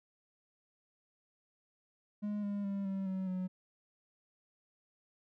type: tone with pitch steps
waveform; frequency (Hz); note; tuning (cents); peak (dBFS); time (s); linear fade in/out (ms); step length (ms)
triangle; 207.7 / 202.8 / 198.09 / 193.46 / 188.93 / 184.51; G#3 / G#3 / G3 / G3 / F#3 / F#3; 0 / -41 / +18 / -23 / +36 / -5; -32; 2.22-3.48; 20; 210
effects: none